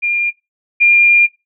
sine tone pair in turn, 2403 / 2403 Hz, D7 / D7, +39 / +39 cents, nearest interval unison, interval 0 cents, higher neither, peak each -13 / -6 dBFS, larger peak second, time 0.02-0.31 / 0.8-1.27 s, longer second, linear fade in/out 20 ms, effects noise-tail reverb RT60 0.2 s tail -17 dB re dry

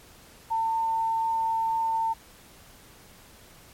sine tone, 901 Hz, A5, 41 cents sharp, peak -23 dBFS, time 0.5-2.14 s, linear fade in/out 20 ms, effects pink hiss -52 dBFS RMS until 3.73 s + MP3 64 kbps

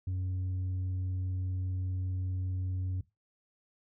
sine tone, 92.5 Hz, F#2, in tune, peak -28 dBFS, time 0.07-3.01 s, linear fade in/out 5 ms, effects noise-tail reverb RT60 0.2 s tail -18 dB re dry + tanh soft clip ceiling -30 dBFS

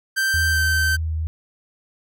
45% pulse tone with pitch glide, 1564 to 1548.7 Hz, G6 to G6, -4 to -21 cents, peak -18 dBFS, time 0.16-0.97 s, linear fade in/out 20 ms, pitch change -17 cents, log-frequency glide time 0.5-0.62 s
sine tone with vibrato, 79.7 Hz, D#2, 42 cents sharp, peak -21 dBFS, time 0.34-1.27 s, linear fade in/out 0 ms, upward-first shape triangle, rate 3.4 Hz, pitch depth 16 cents each way
effects none

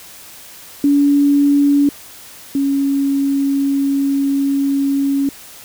sine tone pair in turn, 284.9 / 277.3 Hz, C#4 / C#4, +48 / +1 cents, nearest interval unison, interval 47 cents, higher first, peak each -9 / -13 dBFS, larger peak first, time 0.84-1.89 / 2.55-5.29 s, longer second, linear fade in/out 2 ms, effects white hiss -38 dBFS RMS until 5.64 s

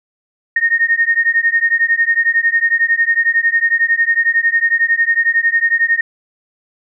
sine beating tone pair, 1842 / 1853 Hz, A#6 / A#6, -21 / -11 cents, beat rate 11 Hz, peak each -14 dBFS, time 0.56-6.01 s, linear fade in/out 5 ms, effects none

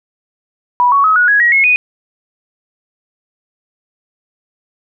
sine tone with pitch steps, 979 / 1118.1 / 1277 / 1458.4 / 1665.6 / 1902.3 / 2173 / 2481 Hz, B5 / C#6 / D#6 / F#6 / G#6 / A#6 / C#7 / D#7, -15 / +15 / +45 / -25 / +5 / +35 / -35 / -6 cents, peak -7 dBFS, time 0.8-1.76 s, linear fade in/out 0 ms, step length 120 ms, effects none

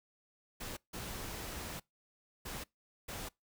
pink noise bursts at uneven times, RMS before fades -43 dBFS, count 4, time 0.6-0.77 / 0.93-1.8 / 2.45-2.64 / 3.08-3.29 s, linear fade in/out 10 ms, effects noise-tail reverb RT60 0.2 s tail -25 dB re dry

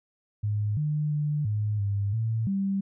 sine tone with pitch steps, 104.7 / 150.4 / 148.7 / 105.6 / 100.7 / 112.4 / 195.6 Hz, G#2 / D3 / D3 / G#2 / G2 / A2 / G3, +15 / +42 / +22 / +29 / +47 / +37 / -4 cents, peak -24 dBFS, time 0.43-2.81 s, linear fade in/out 10 ms, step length 340 ms, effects none

